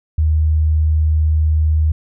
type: tone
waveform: sine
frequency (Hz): 77.78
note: D#2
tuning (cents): 0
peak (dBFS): -11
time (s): 0.18-1.92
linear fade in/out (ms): 5
effects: none